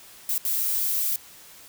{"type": "noise bursts at uneven times", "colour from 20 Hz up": "violet", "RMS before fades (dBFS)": -25, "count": 2, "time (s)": [[0.29, 0.38], [0.45, 1.16]], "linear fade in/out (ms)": 2, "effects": ["white hiss -48 dBFS RMS until 1.68 s"]}